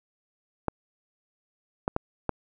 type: clicks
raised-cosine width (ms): 1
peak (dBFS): -11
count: 4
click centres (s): 0.683 / 1.879 / 1.964 / 2.293
effects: none